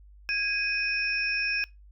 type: tone cluster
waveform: sine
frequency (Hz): 1646 / 2509 / 5350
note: G#6 / D#7 / E8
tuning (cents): -16 / +14 / +25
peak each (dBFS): -32 / -27 / -34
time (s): 0.29-1.64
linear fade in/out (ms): 0
effects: noise-tail reverb RT60 0.2 s tail -22 dB re dry + added 50 Hz sine -49 dBFS peak until 1.91 s